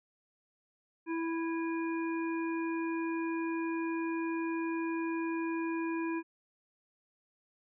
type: harmonic tone with a mistuned harmonic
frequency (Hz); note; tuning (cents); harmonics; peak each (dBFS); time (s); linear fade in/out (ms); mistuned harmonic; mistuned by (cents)
329.6; E4; 0; 1 / 3 / 5 / 7; -32 / -41 / -45 / -45; 1.06-6.23; 50; 7; +89
effects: none